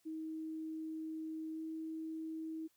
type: tone with pitch glide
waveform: sine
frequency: 317.2 to 319.6 Hz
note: D#4 to D#4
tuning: +33 to +47 cents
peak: -40 dBFS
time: 0.05-2.68 s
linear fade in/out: 20 ms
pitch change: +14 cents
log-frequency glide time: 1.53-1.61 s
effects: white hiss -75 dBFS RMS until 2.76 s